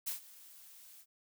blue noise with ADSR envelope, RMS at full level -36 dBFS, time 0.06-1.06 s, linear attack 17 ms, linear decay 120 ms, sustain -20 dB, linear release 58 ms, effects none

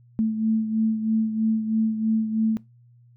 sine beating tone pair, 220 / 223.1 Hz, A3 / A3, 0 / +24 cents, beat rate 3.1 Hz, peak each -21 / -28 dBFS, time 0.19-2.57 s, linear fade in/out 0 ms, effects noise-tail reverb RT60 0.2 s tail -21 dB re dry + added 120 Hz sine -51 dBFS peak until 3.16 s

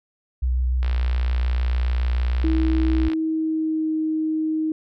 sine tone with vibrato, 62.6 Hz, B1, 24 cents sharp, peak -18 dBFS, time 0.42-3.09 s, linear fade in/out 10 ms, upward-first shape triangle, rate 6.9 Hz, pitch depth 21 cents each way
click train, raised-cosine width 0.3 ms, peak -18 dBFS, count 139, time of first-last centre 0.83-3.134 s, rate 59.9 Hz
sine tone with pitch glide, 320.7 to 314.1 Hz, E4 to D#4, -48 to +16 cents, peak -20 dBFS, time 2.44-4.72 s, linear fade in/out 2 ms, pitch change -36 cents, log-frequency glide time 2.92-3.93 s
effects none

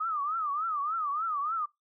sine tone with vibrato, 1231 Hz, D#6, 19 cents flat, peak -28 dBFS, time 0-1.66 s, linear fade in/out 10 ms, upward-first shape triangle, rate 3.4 Hz, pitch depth 190 cents each way, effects noise-tail reverb RT60 0.2 s tail -26 dB re dry

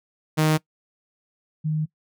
sawtooth / sine tone pair in turn, 155.56 / 154.82 Hz, D#3 / D#3, 0 / -8 cents, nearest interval unison, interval 8 cents, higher first, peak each -13 / -21 dBFS, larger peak first, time 0.37-0.58 / 1.64-1.86 s, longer second, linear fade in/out 20 ms, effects noise-tail reverb RT60 0.1 s tail -22 dB re dry

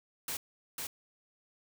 white noise with echo, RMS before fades -37 dBFS, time 0.28-0.37 s, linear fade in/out 2 ms, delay 500 ms, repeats 1, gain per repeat -2 dB, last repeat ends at 0.87 s, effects none

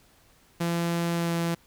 sawtooth tone with pitch glide, 170 to 168.63 Hz, F3 to E3, -46 to +40 cents, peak -21 dBFS, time 0.6-1.55 s, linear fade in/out 10 ms, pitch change -14 cents, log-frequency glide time 1.14-1.35 s, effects pink hiss -60 dBFS RMS until 1.66 s

